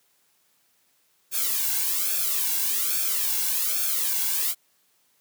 blue noise with flanger, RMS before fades -25 dBFS, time 1.31-4.55 s, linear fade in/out 50 ms, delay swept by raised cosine 1 to 1.64 ms, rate 1.2 Hz, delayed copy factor -1, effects white hiss -66 dBFS RMS until 5.2 s + high-pass 100 Hz 12 dB/octave

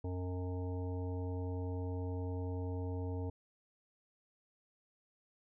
harmonic tone, 91 Hz, F#2, 28 cents flat, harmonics 1 / 3 / 5 / 7 / 9 / 10, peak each -37 / -44 / -45 / -53 / -55 / -56 dBFS, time 0.04-3.3 s, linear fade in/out 5 ms, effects none

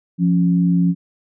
sine tone pair together, 174.79 / 277.2 Hz, F3 / C#4, +2 / 0 cents, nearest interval minor sixth, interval 798 cents, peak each -13 / -21 dBFS, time 0.18-0.95 s, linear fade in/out 50 ms, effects none

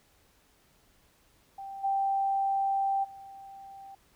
sine tone with level steps, 784 Hz, G5, in tune, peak -38 / -25 / -44 dBFS, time 1.58-3.95 s, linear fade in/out 5 ms, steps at 1.83 / 3.03 s, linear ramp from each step 20 ms, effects pink hiss -65 dBFS RMS until 4.15 s

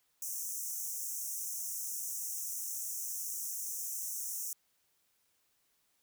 pink high-pass noise, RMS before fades -39 dBFS, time 0.22-4.53 s, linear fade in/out 2 ms, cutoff 5700 Hz, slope 96 dB/octave, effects white hiss -75 dBFS RMS until 6.02 s

